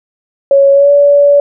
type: tone with pitch glide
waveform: sine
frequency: 554.4 to 572.6 Hz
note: C#5 to D5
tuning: 0 to -44 cents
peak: -3 dBFS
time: 0.51-1.4 s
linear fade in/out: 2 ms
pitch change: +56 cents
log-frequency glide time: 0.72-0.91 s
effects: none